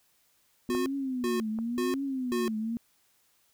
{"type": "tone with vibrato", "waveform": "sine", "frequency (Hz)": 244.8, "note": "B3", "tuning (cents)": -15, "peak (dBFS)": -29, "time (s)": [0.69, 2.77], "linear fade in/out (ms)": 0, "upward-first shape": "triangle", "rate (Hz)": 0.93, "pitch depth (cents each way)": 230}
{"type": "tone bursts", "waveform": "square", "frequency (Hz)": 361.9, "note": "F#4", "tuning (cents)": -38, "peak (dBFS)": -29, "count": 4, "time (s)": [0.7, 2.48], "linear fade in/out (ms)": 0, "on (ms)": 160, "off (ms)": 380}
{"type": "clicks", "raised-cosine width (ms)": 1, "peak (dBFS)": [-24, -29], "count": 2, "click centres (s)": [0.75, 1.588]}
{"effects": ["white hiss -68 dBFS RMS until 3.53 s"]}